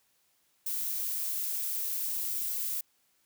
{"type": "noise", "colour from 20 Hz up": "violet", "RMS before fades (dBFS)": -33, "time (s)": [0.66, 2.81], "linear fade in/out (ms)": 5, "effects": ["white hiss -71 dBFS RMS until 3.25 s", "high-pass 60 Hz 12 dB/octave"]}